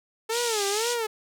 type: tone with vibrato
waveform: sawtooth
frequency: 437.2 Hz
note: A4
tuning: 11 cents flat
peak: -22 dBFS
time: 0.29-1.07 s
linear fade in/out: 10 ms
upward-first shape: sine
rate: 2 Hz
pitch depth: 170 cents each way
type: band-pass noise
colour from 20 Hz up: white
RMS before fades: -31 dBFS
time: 0.3-0.97 s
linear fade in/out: 50 ms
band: 2700 to 8200 Hz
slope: 24 dB/octave
effects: none